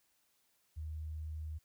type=tone; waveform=sine; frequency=77.78 Hz; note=D#2; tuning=in tune; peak=-39 dBFS; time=0.76-1.59 s; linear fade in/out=20 ms; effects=white hiss -75 dBFS RMS until 1.64 s